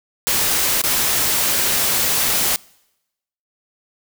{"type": "noise with dropouts", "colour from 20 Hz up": "white", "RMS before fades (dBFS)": -18, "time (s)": [0.27, 2.56], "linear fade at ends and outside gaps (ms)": 0, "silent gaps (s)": [0.816, 0.838], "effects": ["noise-tail reverb RT60 0.9 s tail -25 dB re dry"]}